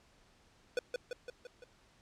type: tone with echo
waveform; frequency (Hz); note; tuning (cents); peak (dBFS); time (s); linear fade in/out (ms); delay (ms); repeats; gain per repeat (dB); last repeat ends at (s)
square; 493.9; B4; 0; -30; 0.77-0.79; 2; 170; 5; -4; 1.64
effects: pink hiss -66 dBFS RMS until 2.01 s + low-pass 7000 Hz 12 dB/octave